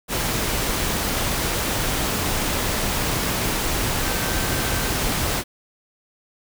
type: tone in noise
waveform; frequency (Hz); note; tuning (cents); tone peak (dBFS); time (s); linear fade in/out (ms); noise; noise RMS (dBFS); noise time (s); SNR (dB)
sine; 1554; G6; -16; -34; 4.03-4.95; 50; pink; -23; 0.08-5.44; -14
effects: none